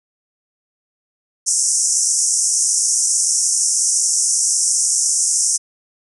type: band-pass noise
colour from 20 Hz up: pink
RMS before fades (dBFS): -17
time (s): 1.46-5.58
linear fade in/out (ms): 20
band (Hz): 5500 to 9800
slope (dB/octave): 96
effects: none